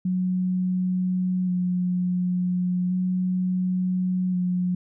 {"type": "tone with vibrato", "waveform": "sine", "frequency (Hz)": 181.8, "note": "F#3", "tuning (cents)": -30, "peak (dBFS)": -21, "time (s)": [0.05, 4.75], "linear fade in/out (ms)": 5, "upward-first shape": "square", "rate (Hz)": 0.35, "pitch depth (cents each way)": 15, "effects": []}